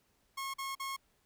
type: tone bursts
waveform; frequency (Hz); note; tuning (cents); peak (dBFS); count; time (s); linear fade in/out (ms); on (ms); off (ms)
sawtooth; 1086; C#6; -36; -33; 3; 0.37-0.966; 10; 170; 43
effects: pink hiss -73 dBFS RMS until 1.25 s